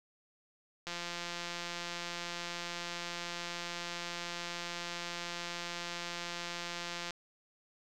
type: click train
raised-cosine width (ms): 0.2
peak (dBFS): -22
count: 1080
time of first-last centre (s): 0.87-7.107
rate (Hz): 173
effects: none